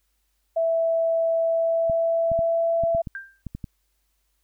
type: tone with pitch glide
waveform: sine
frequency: 659.3 to 668.1 Hz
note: E5 to E5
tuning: 0 to +23 cents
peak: -19 dBFS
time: 0.56-3.02 s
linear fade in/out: 10 ms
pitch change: +23 cents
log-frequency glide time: 1.4-2.84 s
type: clicks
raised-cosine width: 5 ms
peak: -20 dBFS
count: 9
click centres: 1.898 / 2.317 / 2.391 / 2.837 / 2.949 / 3.072 / 3.467 / 3.55 / 3.642 s
type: tone with exponential decay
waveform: sine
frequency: 1583 Hz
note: G6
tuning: 17 cents sharp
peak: -28 dBFS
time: 3.15-3.42 s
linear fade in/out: 1 ms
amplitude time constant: 57 ms
effects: added 50 Hz sine -70 dBFS peak until 4.43 s + white hiss -73 dBFS RMS until 4.43 s